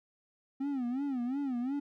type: tone with vibrato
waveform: triangle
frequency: 261.5 Hz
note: C4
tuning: 1 cent flat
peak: -29 dBFS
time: 0.6-1.8 s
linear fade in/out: 10 ms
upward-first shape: sine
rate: 2.8 Hz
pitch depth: 160 cents each way
effects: none